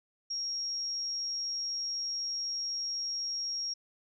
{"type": "tone", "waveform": "sine", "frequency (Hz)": 5588, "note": "F8", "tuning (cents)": 0, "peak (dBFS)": -32, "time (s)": [0.3, 3.74], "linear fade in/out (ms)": 10, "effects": []}